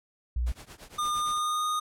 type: tone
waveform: sine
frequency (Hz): 60.5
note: B1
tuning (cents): -35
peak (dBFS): -25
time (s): 0.36-0.52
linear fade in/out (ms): 5
type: noise with tremolo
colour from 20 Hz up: pink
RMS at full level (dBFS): -44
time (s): 0.46-1.39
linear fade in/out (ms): 10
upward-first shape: triangle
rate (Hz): 8.7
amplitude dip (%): 95
type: tone with pitch glide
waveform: square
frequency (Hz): 1212 to 1233.2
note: D#6 to D#6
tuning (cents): -46 to -16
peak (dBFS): -27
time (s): 0.98-1.8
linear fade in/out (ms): 10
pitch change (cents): +30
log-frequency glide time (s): 1.17-1.65
effects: low-pass 12000 Hz 12 dB/octave